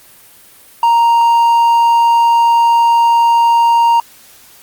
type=tone; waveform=triangle; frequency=932.3 Hz; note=A#5; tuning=in tune; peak=-5 dBFS; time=0.83-4 s; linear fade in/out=2 ms; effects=white hiss -42 dBFS RMS until 4.62 s + Opus 32 kbps